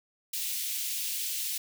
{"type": "high-pass noise", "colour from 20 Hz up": "white", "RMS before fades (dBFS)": -33, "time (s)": [0.33, 1.58], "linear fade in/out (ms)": 5, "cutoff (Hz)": 2500, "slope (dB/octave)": 24, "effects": []}